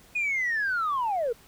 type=linear sweep; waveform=sine; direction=down; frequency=2489 to 440 Hz; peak=-23 dBFS; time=0.15-1.33 s; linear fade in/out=10 ms; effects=tanh soft clip ceiling -21 dBFS + pink hiss -55 dBFS RMS until 1.47 s